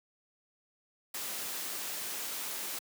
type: noise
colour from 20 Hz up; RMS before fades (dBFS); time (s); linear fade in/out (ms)
white; -38; 1.14-2.79; 5
effects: high-pass 200 Hz 12 dB/octave